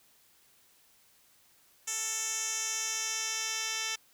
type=tone with band-pass filter sweep; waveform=10% pulse; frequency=442.6 Hz; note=A4; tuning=10 cents sharp; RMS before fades=-34 dBFS; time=1.87-3.96 s; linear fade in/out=10 ms; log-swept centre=7300 to 4700 Hz; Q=2.4; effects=white hiss -64 dBFS RMS until 4.13 s